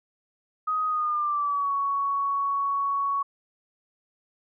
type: tone with pitch glide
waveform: sine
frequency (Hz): 1253 to 1116.3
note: D#6 to C#6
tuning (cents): +12 to +12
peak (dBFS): -23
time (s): 0.67-3.23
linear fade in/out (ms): 10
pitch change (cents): -200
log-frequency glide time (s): 0.87-1.72
effects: none